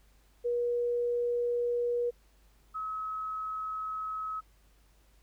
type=tone pair in turn; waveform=sine; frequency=480.5 / 1282.8 Hz; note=B4 / E6; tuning=-48 / -48 cents; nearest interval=octave + perfect fourth; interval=1700 cents; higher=second; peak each=-27 / -33 dBFS; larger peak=first; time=0.44-2.11 / 2.74-4.41 s; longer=neither; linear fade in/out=20 ms; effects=added 50 Hz sine -61 dBFS peak until 5.22 s + pink hiss -68 dBFS RMS until 5.22 s